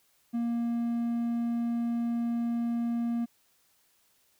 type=tone; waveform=triangle; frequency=234.8 Hz; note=A#3; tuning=13 cents sharp; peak=-25 dBFS; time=0.33-3.26 s; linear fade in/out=20 ms; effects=white hiss -68 dBFS RMS until 4.39 s